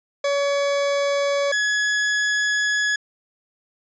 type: tone pair in turn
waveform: 40% pulse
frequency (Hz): 565 / 1688.2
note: C#5 / G#6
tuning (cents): +33 / +28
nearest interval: octave + perfect fifth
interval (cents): 1895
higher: second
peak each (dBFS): -18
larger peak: neither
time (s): 0.24-1.52 / 1.52-2.96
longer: second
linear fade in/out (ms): 5
effects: resampled to 16000 Hz